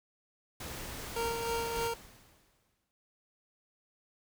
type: noise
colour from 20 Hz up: pink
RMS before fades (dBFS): -42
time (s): 0.6-1.88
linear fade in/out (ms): 5
type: tone with tremolo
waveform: 25% pulse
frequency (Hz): 462.8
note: A#4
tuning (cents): -13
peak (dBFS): -27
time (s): 1.16-1.94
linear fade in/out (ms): 5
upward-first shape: sine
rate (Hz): 3.3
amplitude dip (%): 40
type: noise with exponential decay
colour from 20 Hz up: pink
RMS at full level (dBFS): -44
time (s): 1.76-2.91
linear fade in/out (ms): 0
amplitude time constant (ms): 250
effects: noise-tail reverb RT60 0.2 s tail -24 dB re dry